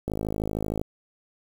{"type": "click train", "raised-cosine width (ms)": 2, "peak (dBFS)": -15, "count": 40, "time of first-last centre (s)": [0.08, 0.814], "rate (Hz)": 53.1, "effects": ["7-bit"]}